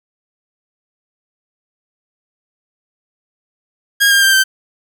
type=tone with pitch steps; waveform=sawtooth; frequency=1631 / 1604.8 / 1579.1 / 1553.8 Hz; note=G#6 / G6 / G6 / G6; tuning=-32 / +40 / +12 / -16 cents; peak=-5 dBFS; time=4-4.44 s; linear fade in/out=20 ms; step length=110 ms; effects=none